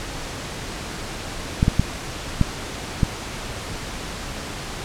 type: clicks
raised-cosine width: 5 ms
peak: -3 dBFS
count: 5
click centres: 1.629 / 1.681 / 1.796 / 2.413 / 3.032 s
effects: pink hiss -31 dBFS RMS until 4.84 s + low-pass 8000 Hz 12 dB/octave